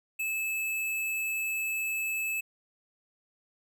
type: tone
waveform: square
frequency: 2609 Hz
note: E7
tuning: 18 cents flat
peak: -30 dBFS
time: 0.19-2.41 s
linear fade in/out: 10 ms
effects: none